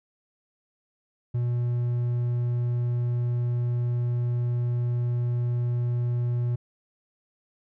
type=tone; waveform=triangle; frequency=120.9 Hz; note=B2; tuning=36 cents flat; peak=-21 dBFS; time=1.34-6.56 s; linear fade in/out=10 ms; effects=none